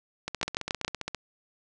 two click trains, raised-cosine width 0.2 ms, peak -15 / -9 dBFS, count 14 / 4, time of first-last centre 0.28-1.147 / 0.43-0.848 s, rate 15 / 7.18 Hz, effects resampled to 24000 Hz + 8-bit

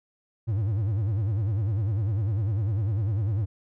triangle tone with vibrato, 103.83 Hz, G#2, in tune, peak -21 dBFS, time 0.47-3.46 s, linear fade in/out 20 ms, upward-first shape sine, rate 10 Hz, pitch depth 190 cents each way, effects none

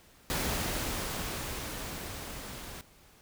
pink noise with level ramp, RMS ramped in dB -31 to -44 dBFS, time 0.3-2.81 s, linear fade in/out 0 ms, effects pink hiss -59 dBFS RMS until 3.21 s

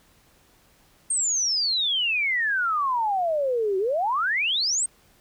sine exponential two-way sweep, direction down then up, 8660 to 370 to 8660 Hz, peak -21 dBFS, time 1.1-4.86 s, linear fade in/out 5 ms, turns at 3.78 s, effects pink hiss -59 dBFS RMS until 5.2 s

